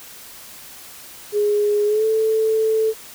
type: tone with pitch glide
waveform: sine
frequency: 415.3 to 440 Hz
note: G#4 to A4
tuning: 0 to 0 cents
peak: -15 dBFS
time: 1.32-2.94 s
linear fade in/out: 50 ms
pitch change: +100 cents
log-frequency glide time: 1.86-2.05 s
effects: white hiss -40 dBFS RMS until 3.14 s